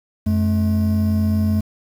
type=tone pair together; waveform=triangle; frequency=90.2 / 214.5 Hz; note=F#2 / A3; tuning=-44 / -44 cents; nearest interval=octave + minor third; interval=1500 cents; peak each=-16 dBFS; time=0.26-1.61 s; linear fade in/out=10 ms; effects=7-bit